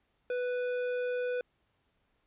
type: tone with hard clipping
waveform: sine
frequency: 495 Hz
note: B4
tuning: 4 cents sharp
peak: -32 dBFS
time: 0.3-1.41 s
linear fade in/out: 2 ms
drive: 10 dB
effects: pink hiss -75 dBFS RMS until 2.26 s + resampled to 8000 Hz